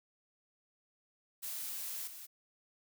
blue noise with level steps, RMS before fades -41 / -49 dBFS, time 1.42-2.27 s, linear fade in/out 20 ms, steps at 2.07 s, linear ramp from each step 5 ms, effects none

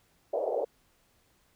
white band-pass noise, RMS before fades -30 dBFS, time 0.33-0.65 s, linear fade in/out 10 ms, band 420 to 680 Hz, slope 48 dB/octave, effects pink hiss -68 dBFS RMS until 1.55 s

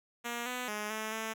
5% pulse tone with pitch steps, 237.4 / 249.4 / 210.3 / 217.7 / 221.4 Hz, A#3 / B3 / G#3 / A3 / A3, +32 / +17 / +22 / -18 / +11 cents, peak -24 dBFS, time 0.24-1.34 s, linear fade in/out 20 ms, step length 220 ms, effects none

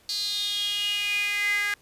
sawtooth tone with high-pass filter sweep, 410 Hz, G#4, 22 cents flat, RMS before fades -27 dBFS, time 0.09-1.74 s, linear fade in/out 2 ms, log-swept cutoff 4400 to 1800 Hz, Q 8.8, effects pink hiss -59 dBFS RMS until 1.81 s + resampled to 32000 Hz

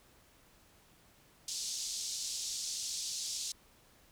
white band-pass noise, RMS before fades -39 dBFS, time 1.48-3.52 s, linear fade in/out 2 ms, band 4100 to 7200 Hz, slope 24 dB/octave, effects pink hiss -64 dBFS RMS until 4.11 s

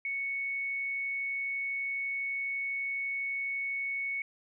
sine tone, 2217 Hz, C#7, in tune, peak -31 dBFS, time 0.05-4.22 s, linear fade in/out 2 ms, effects none

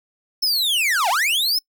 45% pulse linear two-way sweep, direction down then up, 5340 to 659.3 to 5340 Hz, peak -17 dBFS, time 0.42-1.59 s, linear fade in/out 10 ms, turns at 1.09 s, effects noise-tail reverb RT60 0.1 s tail -25 dB re dry

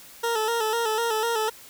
20% pulse tone with vibrato, 450.1 Hz, A4, 39 cents sharp, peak -18 dBFS, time 0.23-1.5 s, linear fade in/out 10 ms, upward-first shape square, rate 4 Hz, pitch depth 59 cents each way, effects white hiss -47 dBFS RMS until 1.69 s

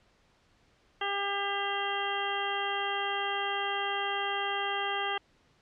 harmonic tone with a mistuned harmonic, 400 Hz, G4, 35 cents sharp, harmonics 1 / 2 / 3 / 4 / 5 / 7 / 8, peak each -38 / -34 / -37 / -38 / -38 / -38 / -37 dBFS, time 1.01-5.18 s, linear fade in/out 5 ms, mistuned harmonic 7, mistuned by -17 cents, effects pink hiss -66 dBFS RMS until 5.61 s + low-pass 5000 Hz 12 dB/octave

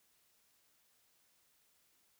silence, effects white hiss -73 dBFS RMS until 2.19 s

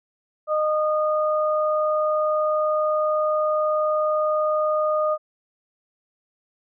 sine tone pair together, 614 / 1226.5 Hz, D#5 / D#6, -23 / -25 cents, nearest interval octave, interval 1198 cents, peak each -20 / -24 dBFS, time 0.47-5.18 s, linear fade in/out 50 ms, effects none

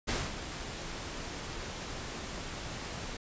pink noise with ADSR envelope, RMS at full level -31 dBFS, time 0.07-3.17 s, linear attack 20 ms, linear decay 220 ms, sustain -9 dB, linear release 6 ms, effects resampled to 16000 Hz

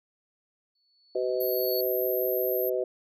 sine tone with exponential growth, 4435 Hz, C#8, in tune, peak -32 dBFS, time 0.75-1.81 s, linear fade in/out 5 ms, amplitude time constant 230 ms
harmonic tone, 126.2 Hz, B2, 38 cents sharp, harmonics 3 / 4 / 5, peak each -29 / -29 / -31 dBFS, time 1.15-2.84 s, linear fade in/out 5 ms
sine tone, 12850 Hz, G9, 42 cents sharp, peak -31 dBFS, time 1.4-2.7 s, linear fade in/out 10 ms
effects none

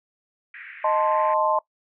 pink band-pass noise, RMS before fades -41 dBFS, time 0.54-1.34 s, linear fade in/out 2 ms, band 1600 to 2300 Hz, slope 48 dB/octave
sine chord, A diminished, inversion second, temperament equal, 622.3 / 880 / 1046.5 Hz, Eb5 / A5 / C6, 0 / 0 / 0 cents, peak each -23 dBFS, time 0.84-1.59 s, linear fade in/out 5 ms
effects noise-tail reverb RT60 0.1 s tail -20 dB re dry

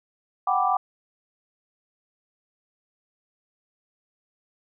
sine chord, G major seventh, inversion third, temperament equal, 740 / 784 / 987.8 / 1174.7 Hz, F#5 / G5 / B5 / D6, 0 / 0 / 0 / 0 cents, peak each -24 / -25 / -29 / -24 dBFS, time 0.47-0.77 s, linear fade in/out 5 ms, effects none

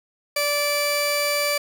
sawtooth tone pair together, 582 / 2328 Hz, D5 / D7, -16 / -16 cents, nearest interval 2 octaves, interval 2400 cents, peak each -19 dBFS, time 0.36-1.58 s, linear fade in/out 5 ms, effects none

